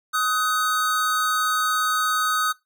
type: tone pair together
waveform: square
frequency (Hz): 1260 / 1497.3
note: D#6 / F#6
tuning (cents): +21 / +20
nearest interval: minor third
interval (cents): 299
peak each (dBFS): -22 / -26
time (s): 0.13-2.53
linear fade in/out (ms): 20
effects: noise-tail reverb RT60 0.2 s tail -21 dB re dry